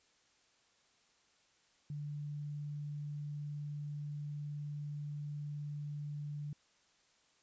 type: tone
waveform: sine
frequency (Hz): 146.83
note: D3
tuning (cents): 0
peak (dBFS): -39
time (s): 1.9-6.53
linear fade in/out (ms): 2
effects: white hiss -71 dBFS RMS until 7.42 s + resampled to 16000 Hz